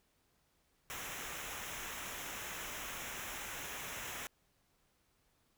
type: noise with comb filter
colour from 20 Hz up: pink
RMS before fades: -44 dBFS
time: 0.9-4.27 s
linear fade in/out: 0 ms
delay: 0.22 ms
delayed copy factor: -0.7
effects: pink hiss -75 dBFS RMS until 5.57 s